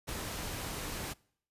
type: noise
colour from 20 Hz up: pink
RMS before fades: -39 dBFS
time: 0.07-1.14 s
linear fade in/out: 20 ms
effects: noise-tail reverb RT60 0.6 s tail -24 dB re dry + resampled to 32000 Hz